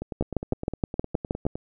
two click trains, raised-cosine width 2 ms, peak -10 / -18 dBFS, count 9 / 16, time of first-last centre 0.21-1.466 / 0.02-1.555 s, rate 6.37 / 9.77 Hz, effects none

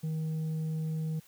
triangle tone with tanh clipping, 158.1 Hz, D#3, 28 cents sharp, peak -31 dBFS, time 0.03-1.2 s, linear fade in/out 10 ms, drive 8 dB, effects white hiss -60 dBFS RMS until 1.27 s

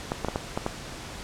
clicks, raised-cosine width 1 ms, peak -12 dBFS, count 6, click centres 0.119 / 0.247 / 0.285 / 0.359 / 0.575 / 0.664 s, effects pink hiss -39 dBFS RMS until 1.23 s + low-pass 8000 Hz 12 dB/octave

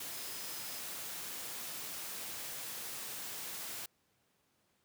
sine tone in noise, 5080 Hz, D#8, 35 cents sharp, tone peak -52 dBFS, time 0.11-0.8 s, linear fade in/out 5 ms, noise white, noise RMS -43 dBFS, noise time 0-3.86 s, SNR -12 dB, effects pink hiss -75 dBFS RMS until 4.84 s + high-pass 100 Hz 12 dB/octave

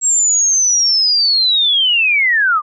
sine linear sweep, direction down, 7620 to 1158 Hz, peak -10 dBFS, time 0.01-2.62 s, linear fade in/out 50 ms, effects none

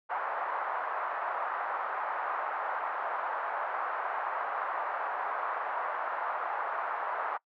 pink band-pass noise, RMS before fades -34 dBFS, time 0.09-7.38 s, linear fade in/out 20 ms, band 740 to 1400 Hz, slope 24 dB/octave, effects noise-tail reverb RT60 0.1 s tail -24 dB re dry

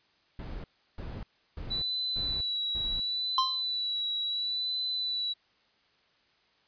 brown noise bursts, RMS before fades -39 dBFS, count 5, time 0.39-3 s, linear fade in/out 2 ms, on 250 ms, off 340 ms
sine tone with vibrato, 3951 Hz, B7, in tune, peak -29 dBFS, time 1.7-5.34 s, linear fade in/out 20 ms, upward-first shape sine, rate 0.72 Hz, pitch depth 29 cents each way
square tone with exponential decay, 1046.5 Hz, C6, in tune, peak -21 dBFS, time 3.38-3.63 s, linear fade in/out 2 ms, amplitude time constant 53 ms
effects white hiss -67 dBFS RMS until 6.67 s + resampled to 11025 Hz

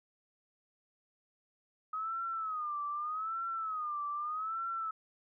sine tone with vibrato, 1258 Hz, D#6, 19 cents sharp, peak -34 dBFS, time 1.93-4.91 s, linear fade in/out 5 ms, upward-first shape sine, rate 0.82 Hz, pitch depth 130 cents each way, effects none

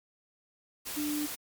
sine tone in noise, 297 Hz, D4, 20 cents sharp, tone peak -30 dBFS, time 0.96-1.27 s, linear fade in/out 20 ms, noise white, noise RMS -38 dBFS, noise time 0.85-1.36 s, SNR +5 dB, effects MP3 96 kbps

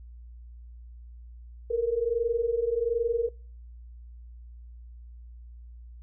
sine tone pair together, 453 / 474.3 Hz, A#4 / A#4, -50 / +30 cents, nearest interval minor second, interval 80 cents, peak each -28 / -26 dBFS, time 1.7-3.29 s, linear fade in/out 10 ms, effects noise-tail reverb RT60 0.4 s tail -24 dB re dry + added 59 Hz sine -43 dBFS peak until 6.02 s

